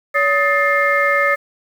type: tone cluster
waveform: sine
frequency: 567 / 1260 / 1763 / 2116 Hz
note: C#5 / D#6 / A6 / C7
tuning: +39 / +21 / +3 / +19 cents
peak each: -18 dBFS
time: 0.14-1.36 s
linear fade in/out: 20 ms
effects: tanh soft clip ceiling -2 dBFS + 7-bit